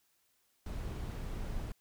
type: noise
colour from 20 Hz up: brown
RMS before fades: -39 dBFS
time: 0.66-1.72 s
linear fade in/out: 2 ms
effects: white hiss -74 dBFS RMS until 1.8 s